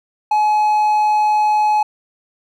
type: tone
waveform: triangle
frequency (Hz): 848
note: G#5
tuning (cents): +36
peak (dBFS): -10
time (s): 0.31-1.83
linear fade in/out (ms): 5
effects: none